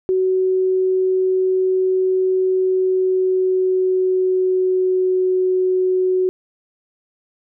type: tone with pitch glide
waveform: sine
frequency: 374.1 to 370.4 Hz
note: F#4 to F#4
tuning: +19 to +2 cents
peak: -14 dBFS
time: 0.09-6.29 s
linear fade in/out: 0 ms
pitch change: -17 cents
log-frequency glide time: 2.45-5.29 s
effects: none